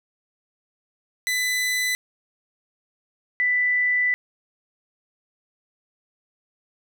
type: tone pair in turn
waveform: sawtooth / sine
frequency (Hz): 2000 / 1985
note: B6 / B6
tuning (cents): +21 / +8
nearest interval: unison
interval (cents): 13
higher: first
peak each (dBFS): -18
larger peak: neither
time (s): 1.27-1.95 / 3.4-4.14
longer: second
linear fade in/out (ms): 0
effects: none